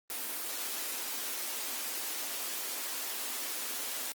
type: high-pass noise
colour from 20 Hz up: white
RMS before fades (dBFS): -37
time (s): 0.1-4.12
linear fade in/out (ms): 0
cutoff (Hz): 230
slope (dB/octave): 96
effects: Opus 24 kbps